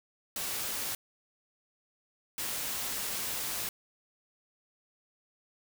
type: noise bursts at uneven times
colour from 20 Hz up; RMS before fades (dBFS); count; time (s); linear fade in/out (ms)
white; -35; 2; 0.36-0.95 / 2.38-3.69; 2
effects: none